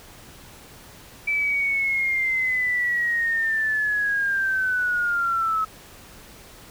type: linear sweep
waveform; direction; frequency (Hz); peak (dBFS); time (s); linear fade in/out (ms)
sine; down; 2322 to 1285; -20; 1.27-5.65; 10
effects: pink hiss -46 dBFS RMS until 6.7 s